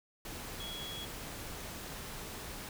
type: tone in noise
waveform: sine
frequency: 3337 Hz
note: G#7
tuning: 8 cents sharp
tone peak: -42 dBFS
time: 0.6-1.05 s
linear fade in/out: 2 ms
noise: pink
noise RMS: -44 dBFS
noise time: 0.25-2.69 s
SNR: -1 dB
effects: none